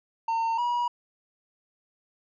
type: tone pair in turn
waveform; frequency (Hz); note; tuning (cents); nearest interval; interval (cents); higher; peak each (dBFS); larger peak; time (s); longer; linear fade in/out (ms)
triangle; 910 / 964.1; A#5 / B5; -42 / -42; minor second; 100; second; -22; neither; 0.28-0.58 / 0.58-0.88; neither; 5
effects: resampled to 16000 Hz